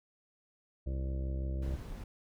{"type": "harmonic tone", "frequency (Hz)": 66, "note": "C2", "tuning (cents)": 16, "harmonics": [1, 2, 3, 4, 5, 6, 7, 8, 9], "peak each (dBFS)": [-33, -42, -48, -55, -47, -56, -59, -54, -52], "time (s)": [0.86, 1.76], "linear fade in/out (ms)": 10}
{"type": "noise", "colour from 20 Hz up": "brown", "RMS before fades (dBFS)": -43, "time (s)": [1.62, 2.04], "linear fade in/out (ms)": 5}
{"effects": []}